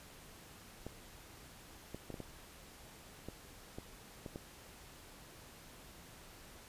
clicks, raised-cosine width 2 ms, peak -30 dBFS, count 9, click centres 0.866 / 1.946 / 2.103 / 2.142 / 2.203 / 3.286 / 3.785 / 4.262 / 4.359 s, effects pink hiss -56 dBFS RMS until 6.68 s + resampled to 32000 Hz

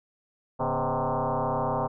sine tone with frequency modulation, 146.9 Hz, D3, 1 cent sharp, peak -24 dBFS, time 0.59-1.88 s, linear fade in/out 20 ms, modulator 130 Hz, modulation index 7.5, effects none

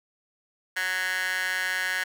15% pulse tone with high-pass filter, 185 Hz, F#3, in tune, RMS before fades -28 dBFS, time 0.76-2.04 s, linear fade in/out 10 ms, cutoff 1600 Hz, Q 3.5, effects none

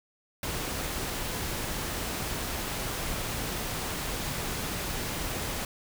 pink noise, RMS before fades -33 dBFS, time 0.43-5.65 s, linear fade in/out 2 ms, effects none

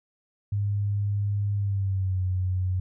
sine tone with pitch glide, 101.8 to 92.28 Hz, G#2 to F#2, -34 to -4 cents, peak -23 dBFS, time 0.52-2.8 s, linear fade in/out 5 ms, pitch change -170 cents, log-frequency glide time 1.54-2.22 s, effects none

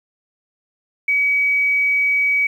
sine tone, 2270 Hz, C#7, 41 cents sharp, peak -14 dBFS, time 1.08-2.47 s, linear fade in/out 5 ms, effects 8-bit

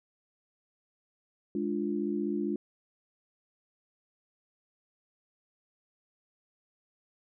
sine chord, D diminished, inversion second, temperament equal with one note detuned, 208.9 / 293.7 / 349.2 Hz, Ab3 / D4 / F4, +10 / 0 / 0 cents, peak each -33 dBFS, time 1.55-2.56 s, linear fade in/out 2 ms, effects none

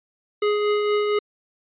square tone with tremolo, 417.1 Hz, G#4, 7 cents sharp, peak -18 dBFS, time 0.42-1.19 s, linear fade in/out 5 ms, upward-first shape triangle, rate 4.3 Hz, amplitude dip 35%, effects resampled to 8000 Hz

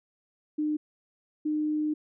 sine tone pair in turn, 302.9 / 304.1 Hz, D#4 / D#4, -46 / -40 cents, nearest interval unison, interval 6 cents, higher second, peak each -25 dBFS, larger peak neither, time 0.58-0.77 / 1.45-1.94 s, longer second, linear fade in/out 10 ms, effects none

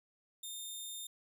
15% pulse tone, 3634 Hz, A#7, 45 cents flat, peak -35 dBFS, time 0.43-1.07 s, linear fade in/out 5 ms, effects none

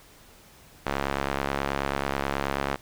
sawtooth tone with band-pass filter, 69.3 Hz, C#2, in tune, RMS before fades -29 dBFS, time 0.86-2.76 s, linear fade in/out 5 ms, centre 1200 Hz, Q 0.64, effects pink hiss -53 dBFS RMS until 2.81 s

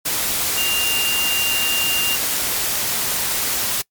sine tone in noise, 2794 Hz, F7, in tune, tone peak -19 dBFS, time 0.57-2.16 s, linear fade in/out 10 ms, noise white, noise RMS -21 dBFS, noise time 0.05-3.82 s, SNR -1 dB, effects noise-tail reverb RT60 0.1 s tail -24 dB re dry + MP3 96 kbps

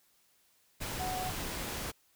sine tone in noise, 740 Hz, F#5, in tune, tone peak -35 dBFS, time 0.99-1.31 s, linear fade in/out 20 ms, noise pink, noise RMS -38 dBFS, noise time 0.8-1.92 s, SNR 0 dB, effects white hiss -69 dBFS RMS until 2.15 s

